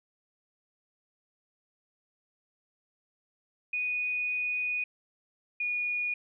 sine tone pair in turn, 2476 / 2449 Hz, D#7 / D#7, -9 / -28 cents, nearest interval unison, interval 19 cents, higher first, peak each -28 dBFS, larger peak neither, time 3.73-4.84 / 5.6-6.14 s, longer first, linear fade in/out 5 ms, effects none

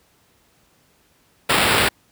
violet noise with sample-and-hold, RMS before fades -17 dBFS, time 1.49-1.89 s, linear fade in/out 10 ms, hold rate 6300 Hz, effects pink hiss -59 dBFS RMS until 2.11 s + high-pass 60 Hz 12 dB/octave

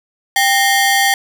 sawtooth ring-modulated tone, 1318.5 Hz, E6, in tune, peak -4 dBFS, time 0.36-1.14 s, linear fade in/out 2 ms, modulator 530 Hz, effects none

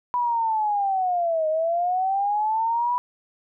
sine linear two-way sweep, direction down then up, 987.8 to 619 to 987.8 Hz, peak -20 dBFS, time 0.14-2.98 s, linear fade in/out 0 ms, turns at 1.48 s, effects none

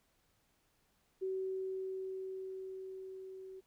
sine tone with level ramp, 379.2 Hz, F#4, 43 cents sharp, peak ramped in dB -34 to -47 dBFS, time 1.21-3.61 s, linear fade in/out 20 ms, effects pink hiss -75 dBFS RMS until 3.66 s

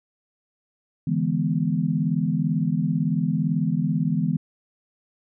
sine chord, E dominant seventh, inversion third, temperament equal, 146.83 / 164.81 / 207.7 / 246.9 Hz, D3 / E3 / G#3 / B3, 0 / 0 / 0 / 0 cents, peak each -27 / -23 / -27 / -27 dBFS, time 1.07-4.37 s, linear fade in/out 5 ms, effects none

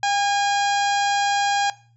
harmonic tone with a mistuned harmonic, 816 Hz, G#5, 31 cents flat, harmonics 1 / 2 / 3 / 4 / 5 / 6 / 7 / 8 / 9, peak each -20 / -26 / -30 / -32 / -34 / -36 / -37 / -38 / -39 dBFS, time 0.03-1.7 s, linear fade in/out 2 ms, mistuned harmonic 1, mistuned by -23 cents, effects noise-tail reverb RT60 0.4 s tail -18 dB re dry + added 117 Hz sine -54 dBFS peak until 1.96 s

